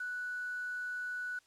sine tone with quantisation, 1480 Hz, F#6, in tune, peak -36 dBFS, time 0-1.39 s, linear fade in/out 5 ms, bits 9, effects white hiss -68 dBFS RMS until 1.46 s + low-pass 8000 Hz 12 dB/octave

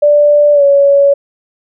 sine tone with pitch glide, 587.3 to 562.4 Hz, D5 to C#5, 0 to +25 cents, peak -4 dBFS, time 0.02-1.14 s, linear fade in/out 10 ms, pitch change -75 cents, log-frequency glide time 0.53-0.63 s, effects none

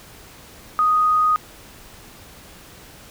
sine tone, 1244.5 Hz, D#6, in tune, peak -14 dBFS, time 0.79-1.36 s, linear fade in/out 0 ms, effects pink hiss -44 dBFS RMS until 3.1 s

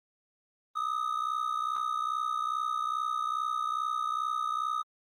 triangle ring-modulated tone, 1244.5 Hz, D#6, in tune, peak -24 dBFS, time 0.75-4.83 s, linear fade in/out 20 ms, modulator 31.2 Hz, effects Opus 32 kbps

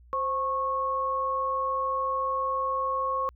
sine tone pair together, 523.3 / 1096.4 Hz, C5 / C#6, 0 / -19 cents, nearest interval octave + minor second, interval 1281 cents, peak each -32 / -26 dBFS, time 0.13-3.29 s, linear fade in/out 0 ms, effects added 60 Hz sine -51 dBFS peak until 3.35 s

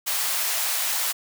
white high-pass noise, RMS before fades -25 dBFS, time 0.06-1.13 s, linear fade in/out 20 ms, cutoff 620 Hz, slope 24 dB/octave, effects none

